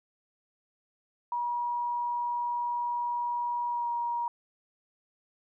sine tone with pitch glide, 960 to 949 Hz, B5 to A#5, -49 to +31 cents, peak -28 dBFS, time 1.32-4.28 s, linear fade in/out 2 ms, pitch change -20 cents, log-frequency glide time 3.69-3.89 s, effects none

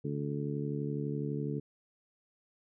harmonic tone, 72 Hz, D2, 34 cents flat, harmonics 2 / 3 / 4 / 5 / 6, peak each -35 / -40 / -39 / -44 / -40 dBFS, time 0.04-1.6 s, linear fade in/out 10 ms, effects none

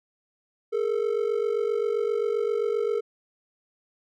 triangle ring-modulated tone, 440 Hz, A4, in tune, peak -18 dBFS, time 0.72-3.01 s, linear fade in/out 20 ms, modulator 23.8 Hz, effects none

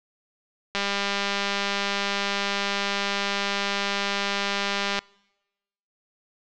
click train, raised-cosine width 0.2 ms, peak -8 dBFS, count 849, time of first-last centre 0.75-4.99 s, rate 200 Hz, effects noise-tail reverb RT60 1.0 s tail -26 dB re dry + low-pass 5000 Hz 12 dB/octave

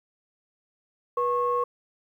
sine tone pair together, 486.4 / 1092 Hz, B4 / C#6, -26 / -26 cents, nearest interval octave + major second, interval 1400 cents, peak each -25 / -24 dBFS, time 1.17-1.64 s, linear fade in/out 5 ms, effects tanh soft clip ceiling -14 dBFS + 10-bit

